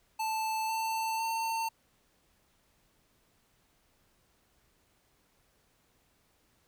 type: tone with pitch steps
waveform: square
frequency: 880 / 891.3 / 902.7 Hz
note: A5 / A5 / A5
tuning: 0 / +22 / +44 cents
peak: -31 dBFS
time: 0.19-1.69 s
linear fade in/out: 10 ms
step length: 500 ms
effects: pink hiss -70 dBFS RMS until 6.67 s